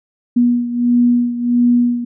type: beating tone pair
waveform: sine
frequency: 241.4 / 242.9 Hz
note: B3 / B3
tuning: -39 / -29 cents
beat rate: 1.5 Hz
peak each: -12 / -17 dBFS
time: 0.36-2.05 s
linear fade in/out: 10 ms
effects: none